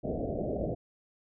white low-pass noise, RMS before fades -33 dBFS, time 0.03-0.75 s, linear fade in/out 20 ms, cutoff 690 Hz, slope 96 dB/octave, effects none

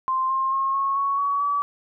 sine tone with pitch steps, 1046.5 / 1062.3 / 1078.4 / 1094.7 / 1111.3 / 1128.1 / 1145.2 Hz, C6 / C6 / C#6 / C#6 / C#6 / C#6 / D6, 0 / +26 / -48 / -22 / +4 / +30 / -44 cents, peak -20 dBFS, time 0.08-1.62 s, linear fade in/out 0 ms, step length 220 ms, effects none

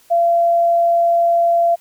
sine tone, 683 Hz, F5, 39 cents flat, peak -11 dBFS, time 0.1-1.76 s, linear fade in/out 20 ms, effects white hiss -52 dBFS RMS until 1.8 s

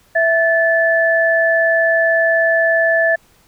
sine tone pair together, 659.3 / 1741.9 Hz, E5 / A6, 0 / -18 cents, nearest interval octave + perfect fourth, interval 1682 cents, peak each -14 dBFS, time 0.15-3.16 s, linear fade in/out 10 ms, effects pink hiss -53 dBFS RMS until 3.47 s

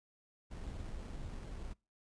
brown noise with sample-and-hold, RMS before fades -44 dBFS, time 0.5-1.74 s, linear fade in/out 20 ms, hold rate 3675 Hz, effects noise-tail reverb RT60 0.3 s tail -26 dB re dry + resampled to 22050 Hz

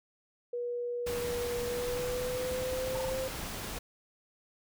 sine tone with pitch glide, 482.8 to 523.5 Hz, B4 to C5, -39 to +1 cents, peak -32 dBFS, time 0.53-3.28 s, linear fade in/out 5 ms, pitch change +140 cents, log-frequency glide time 1.6-3.14 s
pink noise, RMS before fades -39 dBFS, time 1.06-3.79 s, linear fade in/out 10 ms
triangle tone bursts, 896 Hz, A5, 31 cents sharp, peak -35 dBFS, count 4, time 2.95-3.099 s, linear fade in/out 5 ms, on 20 ms, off 23 ms
effects none

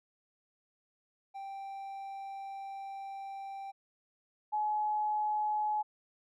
triangle / sine tone pair in turn, 784 / 847.6 Hz, G5 / G#5, 0 / +35 cents, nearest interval minor second, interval 135 cents, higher second, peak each -38 / -29 dBFS, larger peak second, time 1.34-3.72 / 4.52-5.83 s, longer first, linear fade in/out 20 ms, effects none

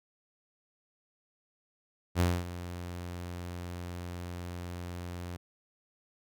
sawtooth tone with ADSR envelope, 88 Hz, F2, 14 cents sharp, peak -19 dBFS, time 2.15-5.37 s, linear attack 51 ms, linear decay 240 ms, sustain -15 dB, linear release 11 ms, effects none

